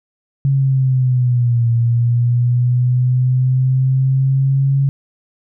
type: linear two-way sweep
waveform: sine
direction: down then up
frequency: 138.2 to 116.54 to 138.2 Hz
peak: -11 dBFS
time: 0.45-4.89 s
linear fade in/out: 0 ms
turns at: 1.69 s
effects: none